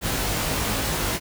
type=noise with comb filter; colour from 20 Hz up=pink; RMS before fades=-25 dBFS; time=0.01-1.2 s; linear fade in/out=50 ms; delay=19 ms; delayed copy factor=+1; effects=none